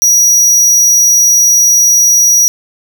45% pulse tone, 5790 Hz, F#8, 38 cents flat, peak -5 dBFS, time 0.02-2.48 s, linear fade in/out 0 ms, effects none

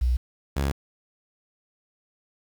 sine / sawtooth tone pair in turn, 61.74 / 69.3 Hz, B1 / C#2, 0 / 0 cents, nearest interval major second, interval 200 cents, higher second, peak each -19 dBFS, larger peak neither, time 0.01-0.17 / 0.56-0.72 s, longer neither, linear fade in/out 10 ms, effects 8-bit

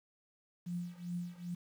sine tone with tremolo, 175.3 Hz, F3, 7 cents sharp, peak -34 dBFS, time 0.66-1.55 s, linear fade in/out 10 ms, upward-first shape triangle, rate 2.5 Hz, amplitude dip 95%, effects 10-bit

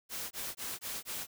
white noise bursts, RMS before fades -39 dBFS, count 5, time 0.09-1.27 s, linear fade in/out 50 ms, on 220 ms, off 20 ms, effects none

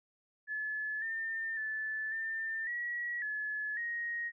sine tone with pitch steps, 1720 / 1804 / 1745 / 1794 / 1919 / 1712 / 1877 Hz, A6 / A6 / A6 / A6 / A#6 / A6 / A#6, -40 / +43 / -15 / +33 / +50 / -48 / +11 cents, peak -34 dBFS, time 0.47-4.32 s, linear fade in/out 50 ms, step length 550 ms, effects none

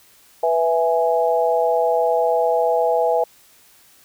sine chord, E major, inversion second, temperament equal, 493.9 / 659.3 / 830.6 Hz, B4 / E5 / G#5, 0 / 0 / 0 cents, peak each -19 / -19 / -21 dBFS, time 0.43-3.24 s, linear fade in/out 5 ms, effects white hiss -52 dBFS RMS until 4.04 s

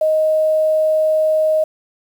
sine tone with quantisation, 625 Hz, D#5, 8 cents sharp, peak -12 dBFS, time 0.01-1.64 s, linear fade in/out 5 ms, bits 7, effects none

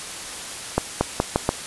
accelerating click train, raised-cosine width 1 ms, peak -3 dBFS, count 5, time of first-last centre 0.78-1.491 s, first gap 230 ms, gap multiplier 0.83, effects white hiss -33 dBFS RMS until 1.66 s + resampled to 24000 Hz

